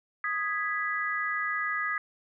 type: chord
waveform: sine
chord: G# minor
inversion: second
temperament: equal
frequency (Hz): 1244.5 / 1661.2 / 1975.5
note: D#6 / G#6 / B6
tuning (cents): 0 / 0 / 0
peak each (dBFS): -32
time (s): 0.24-1.98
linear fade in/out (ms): 2
effects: none